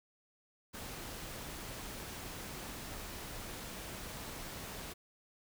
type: noise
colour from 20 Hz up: pink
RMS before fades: -45 dBFS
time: 0.73-4.94 s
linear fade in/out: 20 ms
effects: none